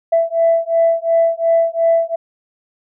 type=beating tone pair; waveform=sine; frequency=663 / 665.8 Hz; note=E5 / E5; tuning=+10 / +17 cents; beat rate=2.8 Hz; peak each=-14 dBFS; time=0.12-2.16 s; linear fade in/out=10 ms; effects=tanh soft clip ceiling -5 dBFS